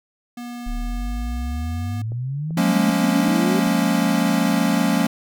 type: tone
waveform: square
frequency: 241.2 Hz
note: B3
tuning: 41 cents flat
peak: -31 dBFS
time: 0.37-2.02 s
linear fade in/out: 5 ms
type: exponential sweep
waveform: sine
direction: up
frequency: 34.99 to 392 Hz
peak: -23 dBFS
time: 0.66-3.6 s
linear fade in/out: 10 ms
type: click train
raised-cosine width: 2 ms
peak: -25 dBFS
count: 5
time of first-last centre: 2.12-3.67 s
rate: 2.58 Hz
type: chord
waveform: square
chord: Bb minor seventh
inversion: second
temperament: equal with one note detuned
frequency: 177.36 / 207.7 / 233.1 / 277.2 Hz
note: F3 / Ab3 / Bb3 / Db4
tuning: +27 / 0 / 0 / 0 cents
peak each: -23 dBFS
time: 2.57-5.07 s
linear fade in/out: 5 ms
effects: none